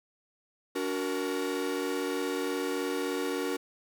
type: chord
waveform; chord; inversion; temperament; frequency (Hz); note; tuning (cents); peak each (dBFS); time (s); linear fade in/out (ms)
45% pulse; D augmented; none; equal with one note detuned; 286.8 / 370 / 466.2; D4 / F#4 / A#4; -41 / 0 / 0; -34; 0.75-3.57; 10
effects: none